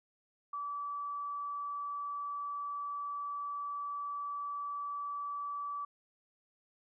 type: tone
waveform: sine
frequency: 1153 Hz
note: D6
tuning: 32 cents flat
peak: -36 dBFS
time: 0.53-5.85 s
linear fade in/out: 5 ms
effects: none